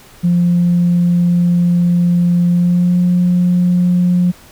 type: tone with pitch glide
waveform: sine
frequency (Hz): 174.61 to 178.07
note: F3 to F3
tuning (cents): 0 to +34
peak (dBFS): -8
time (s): 0.23-4.32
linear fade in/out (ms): 20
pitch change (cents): +34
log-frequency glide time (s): 2.49-2.99
effects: tanh soft clip ceiling -5 dBFS + pink hiss -42 dBFS RMS until 4.51 s